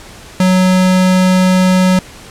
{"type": "tone", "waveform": "square", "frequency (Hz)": 185, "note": "F#3", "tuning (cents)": 0, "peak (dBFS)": -8, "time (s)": [0.4, 1.99], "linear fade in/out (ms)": 2, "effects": ["pink hiss -35 dBFS RMS until 2.3 s", "low-pass 10000 Hz 12 dB/octave"]}